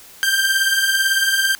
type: beating tone pair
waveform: sawtooth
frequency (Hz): 1564 / 1582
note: G6 / G6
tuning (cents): -4 / +15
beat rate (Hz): 18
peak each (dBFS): -17 / -13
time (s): 0.23-1.55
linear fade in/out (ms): 0
effects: white hiss -43 dBFS RMS until 1.59 s